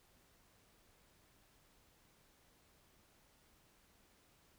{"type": "silence", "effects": ["pink hiss -70 dBFS RMS until 4.58 s"]}